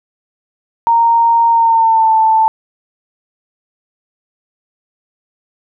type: tone with pitch glide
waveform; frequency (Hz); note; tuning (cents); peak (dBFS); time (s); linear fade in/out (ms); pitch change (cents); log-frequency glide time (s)
sine; 927 to 883.6; A#5 to A5; -10 to +7; -7; 0.87-2.48; 0; -83; 1.49-2.14
effects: none